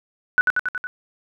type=tone with echo; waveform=sine; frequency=1486 Hz; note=F#6; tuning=7 cents sharp; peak=-11 dBFS; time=0.38-0.41 s; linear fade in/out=0 ms; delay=92 ms; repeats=5; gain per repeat=-3 dB; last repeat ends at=0.87 s; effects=none